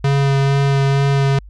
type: tone with vibrato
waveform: square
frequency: 138.5 Hz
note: C#3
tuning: 1 cent flat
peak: -13 dBFS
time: 0.04-1.39 s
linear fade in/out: 5 ms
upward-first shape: sine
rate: 2.2 Hz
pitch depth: 12 cents each way
effects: added 50 Hz sine -35 dBFS peak until 1.49 s + low-pass 5000 Hz 12 dB/octave